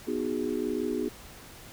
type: chord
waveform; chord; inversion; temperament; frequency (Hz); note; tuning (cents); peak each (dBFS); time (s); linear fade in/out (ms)
sine; G# minor seventh; first; equal with one note detuned; 246.9 / 308.4 / 370 / 415.3; B3 / D#4 / F#4 / G#4; 0 / -15 / 0 / 0; -33; 0.07-1.09; 10
effects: pink hiss -48 dBFS RMS until 1.72 s